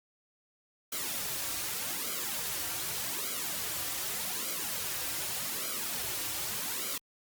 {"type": "noise with flanger", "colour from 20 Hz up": "white", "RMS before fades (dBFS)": -35, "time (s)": [0.92, 6.98], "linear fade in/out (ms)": 5, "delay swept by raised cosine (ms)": [1.1, 4.8], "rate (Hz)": 0.84, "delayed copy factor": -0.8, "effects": ["Opus 48 kbps"]}